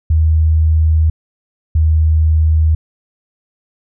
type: tone pair in turn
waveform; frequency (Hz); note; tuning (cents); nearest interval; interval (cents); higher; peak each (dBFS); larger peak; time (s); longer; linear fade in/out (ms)
sine; 79.1 / 78.77; D#2 / D#2; +29 / +22; unison; 7; first; -8; neither; 0.1-1.1 / 1.75-2.75; neither; 5
effects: none